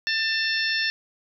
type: harmonic tone with a mistuned harmonic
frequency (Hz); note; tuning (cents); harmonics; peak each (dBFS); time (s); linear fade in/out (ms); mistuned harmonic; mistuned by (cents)
892; A5; +23; 2 / 3 / 4 / 5 / 6; -25 / -30 / -31 / -31 / -29; 0.07-0.9; 0; 5; -45
effects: none